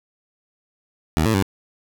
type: tone with pitch steps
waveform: 15% pulse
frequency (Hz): 78.5 / 111 / 96.1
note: D#2 / A2 / G2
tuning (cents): +16 / +16 / -34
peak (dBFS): -10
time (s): 1.17-1.425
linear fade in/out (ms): 0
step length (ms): 85
effects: none